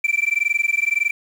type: tone with amplitude modulation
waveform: sine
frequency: 2342 Hz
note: D7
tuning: 5 cents flat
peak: -11 dBFS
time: 0.04-1.11 s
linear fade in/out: 5 ms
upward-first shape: sine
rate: 21.7 Hz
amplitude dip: 100%
effects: tanh soft clip ceiling -13 dBFS + 7-bit